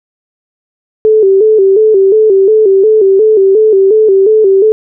sine tone with vibrato, 410 Hz, G#4, 22 cents flat, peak -3 dBFS, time 1.05-4.72 s, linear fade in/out 0 ms, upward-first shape square, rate 2.8 Hz, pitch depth 100 cents each way, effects none

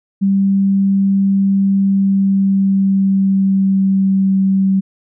sine tone with pitch glide, 195.8 to 192.66 Hz, G3 to G3, -2 to -30 cents, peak -10 dBFS, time 0.21-4.81 s, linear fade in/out 20 ms, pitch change -28 cents, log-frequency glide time 1.8-4.23 s, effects none

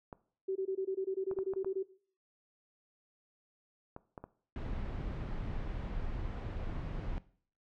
clicks, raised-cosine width 1 ms, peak -30 dBFS, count 8, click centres 0.128 / 1.313 / 1.388 / 1.536 / 1.646 / 3.964 / 4.178 / 4.24 s
sine tone bursts, 382.7 Hz, G4, 42 cents flat, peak -31 dBFS, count 14, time 0.48-1.831 s, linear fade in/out 10 ms, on 77 ms, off 21 ms
brown noise, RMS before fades -38 dBFS, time 4.56-7.18 s, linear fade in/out 0 ms
effects noise-tail reverb RT60 0.5 s tail -18 dB re dry + low-pass 3000 Hz 12 dB/octave

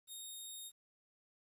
10% pulse tone, 3712 Hz, A#7, 8 cents flat, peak -38 dBFS, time 0.07-0.72 s, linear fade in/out 50 ms, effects resampled to 32000 Hz + 12-bit

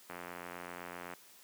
click train, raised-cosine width 0.5 ms, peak -28 dBFS, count 92, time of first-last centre 0.1-1.136 s, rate 87.8 Hz, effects white hiss -59 dBFS RMS until 1.43 s + high-pass 150 Hz 12 dB/octave

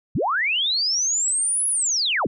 sine linear two-way sweep, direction up then down, 73.42 to 10548 to 81.6 Hz, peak -19 dBFS, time 0.15-2.27 s, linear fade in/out 5 ms, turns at 1.68 s, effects none

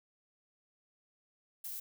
violet noise, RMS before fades -42 dBFS, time 1.64-1.8 s, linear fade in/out 5 ms, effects none

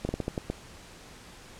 slowing click train, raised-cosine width 2 ms, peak -16 dBFS, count 7, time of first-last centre 0.05-0.5 s, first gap 40 ms, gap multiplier 1.25, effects pink hiss -49 dBFS RMS until 1.59 s + low-pass 9000 Hz 12 dB/octave

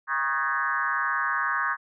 sine tone with frequency modulation, 1379 Hz, F6, 22 cents flat, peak -23 dBFS, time 0.07-1.77 s, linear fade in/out 50 ms, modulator 142 Hz, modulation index 2.7, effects none

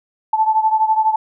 sine beating tone pair, 872 / 884 Hz, A5 / A5, -16 / +8 cents, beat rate 12 Hz, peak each -14 / -18 dBFS, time 0.33-1.16 s, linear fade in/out 5 ms, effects none

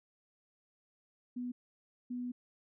sine tone bursts at uneven times, 246.5 Hz, B3, 3 cents flat, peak -36 dBFS, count 2, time 1.36-1.52 / 2.1-2.32 s, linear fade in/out 10 ms, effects none

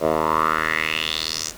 10% pulse tone with band-pass filter sweep, 78.9 Hz, D#2, 25 cents sharp, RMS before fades -22 dBFS, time 0-1.53 s, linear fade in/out 50 ms, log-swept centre 600 to 6700 Hz, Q 3.9, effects pink hiss -41 dBFS RMS until 1.57 s

